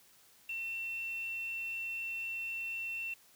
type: tone with quantisation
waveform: sine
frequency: 2702 Hz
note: E7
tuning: 42 cents sharp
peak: -36 dBFS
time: 0.49-3.14 s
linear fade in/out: 5 ms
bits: 9
effects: white hiss -63 dBFS RMS until 3.35 s